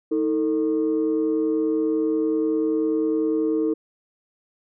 sine tone pair together, 317 / 447.2 Hz, D#4 / A4, +32 / +28 cents, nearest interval tritone, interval 596 cents, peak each -20 / -22 dBFS, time 0.11-3.74 s, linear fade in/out 10 ms, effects tanh soft clip ceiling -14 dBFS

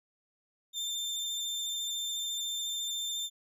30% pulse tone with vibrato, 3580 Hz, A7, 29 cents sharp, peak -30 dBFS, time 0.73-3.3 s, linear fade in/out 50 ms, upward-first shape sine, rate 14 Hz, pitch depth 10 cents each way, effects none

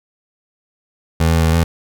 25% pulse tone with pitch steps, 81.5 / 82.1 / 80.7 / 83.4 Hz, E2 / E2 / E2 / E2, -19 / -6 / -36 / +21 cents, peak -8 dBFS, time 1.2-1.64 s, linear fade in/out 5 ms, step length 110 ms, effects none

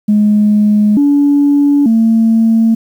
sine tone with pitch steps, 209.6 / 286.1 / 225.3 Hz, G#3 / D4 / A3, +16 / -45 / +41 cents, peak -5 dBFS, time 0.08-2.75 s, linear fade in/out 10 ms, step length 890 ms, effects tanh soft clip ceiling -2 dBFS + 7-bit

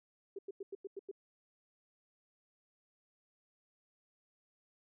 sine tone bursts, 394.1 Hz, G4, 9 cents sharp, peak -40 dBFS, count 7, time 0.36-1.114 s, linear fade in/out 5 ms, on 28 ms, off 93 ms, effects none

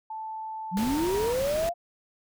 sine tone with pitch glide, 878 to 946.5 Hz, A5 to A#5, -4 to +26 cents, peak -33 dBFS, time 0.1-1.33 s, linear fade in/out 5 ms, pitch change +130 cents, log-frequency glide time 0.87-1.11 s
sine linear sweep, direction up, 168.4 to 706 Hz, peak -24 dBFS, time 0.71-1.74 s, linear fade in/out 50 ms
pink noise, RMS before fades -35 dBFS, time 0.77-1.69 s, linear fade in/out 0 ms
effects none

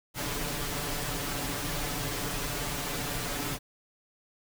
pink noise with comb filter, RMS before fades -33 dBFS, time 0.14-3.59 s, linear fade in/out 50 ms, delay 6.9 ms, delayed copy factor +0.75, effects none

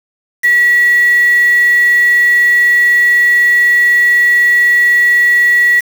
sine tone with quantisation, 1934 Hz, B6, 37 cents flat, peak -6 dBFS, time 0.43-5.81 s, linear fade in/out 20 ms, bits 4, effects none

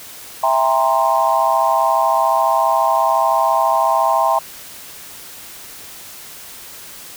sine chord, C dominant seventh, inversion first, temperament equal with one note detuned, 659.3 / 800.5 / 932.3 / 1046.5 Hz, E5 / G5 / Bb5 / C6, 0 / +36 / 0 / 0 cents, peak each -18 dBFS, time 0.43-4.39 s, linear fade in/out 5 ms, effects white hiss -36 dBFS RMS until 7.16 s

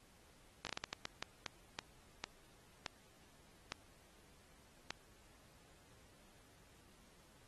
slowing click train, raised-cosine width 0.2 ms, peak -23 dBFS, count 15, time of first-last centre 0.65-4.906 s, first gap 18 ms, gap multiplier 1.38, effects pink hiss -67 dBFS RMS until 7.47 s + AAC 32 kbps

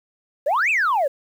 sine exponential two-way sweep, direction up then down, 523.3 to 2700 to 523.3 Hz, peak -15 dBFS, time 0.46-1.08 s, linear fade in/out 10 ms, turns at 0.7 s, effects tanh soft clip ceiling -14 dBFS + 8-bit

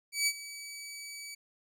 15% pulse tone with ADSR envelope, 2285 Hz, D7, 48 cents flat, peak -18 dBFS, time 0.12-1.35 s, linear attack 150 ms, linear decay 55 ms, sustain -17 dB, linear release 9 ms, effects none

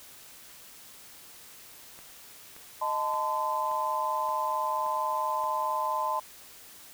click train, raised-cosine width 0.5 ms, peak -34 dBFS, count 7, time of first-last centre 1.99-5.438 s, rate 1.74 Hz
sine chord, A diminished, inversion second, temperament equal with one note detuned, 622.3 / 880 / 1024.4 Hz, Eb5 / A5 / C6, 0 / 0 / -37 cents, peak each -35 / -31 / -29 dBFS, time 2.81-6.2 s, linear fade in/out 10 ms
effects white hiss -50 dBFS RMS until 6.93 s

